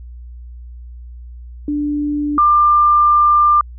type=tone pair in turn; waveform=sine; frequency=293.7 / 1192.9 Hz; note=D4 / D6; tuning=0 / +27 cents; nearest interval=2 octaves; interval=2427 cents; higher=second; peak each=-16 / -8 dBFS; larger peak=second; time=1.68-2.38 / 2.38-3.61 s; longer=second; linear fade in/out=2 ms; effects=added 60 Hz sine -31 dBFS peak until 3.78 s